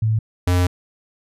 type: tone pair in turn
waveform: sine / square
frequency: 110 / 89.44 Hz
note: A2 / F2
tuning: 0 / +42 cents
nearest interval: major third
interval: 358 cents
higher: first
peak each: -15 dBFS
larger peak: neither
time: 0.02-0.19 / 0.47-0.67 s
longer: second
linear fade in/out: 5 ms
effects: resampled to 32000 Hz